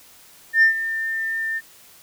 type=tone with ADSR envelope; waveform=sine; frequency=1799 Hz; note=A6; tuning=38 cents sharp; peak=-8 dBFS; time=0.53-1.61 s; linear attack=92 ms; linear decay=110 ms; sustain=-14 dB; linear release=38 ms; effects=tanh soft clip ceiling -8 dBFS + white hiss -49 dBFS RMS until 2.02 s